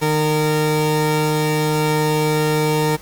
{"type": "tone pair together", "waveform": "30% pulse", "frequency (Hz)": [153.41, 459.7], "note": ["D#3", "A#4"], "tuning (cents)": [-24, -24], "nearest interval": "octave + perfect fifth", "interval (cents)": 1900, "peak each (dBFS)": -16, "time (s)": [0.01, 2.97], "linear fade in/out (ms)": 20, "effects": ["pink hiss -42 dBFS RMS until 3.01 s"]}